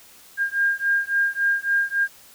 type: beating tone pair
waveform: sine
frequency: 1608 / 1611.6 Hz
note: G6 / G6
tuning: +44 / +48 cents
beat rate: 3.6 Hz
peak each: -22 dBFS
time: 0.37-2.08 s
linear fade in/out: 50 ms
effects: white hiss -49 dBFS RMS until 2.34 s